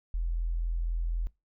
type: tone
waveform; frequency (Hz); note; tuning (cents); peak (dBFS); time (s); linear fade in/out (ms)
sine; 42; E1; +33; -27; 0.14-1.27; 0
effects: noise-tail reverb RT60 0.2 s tail -21 dB re dry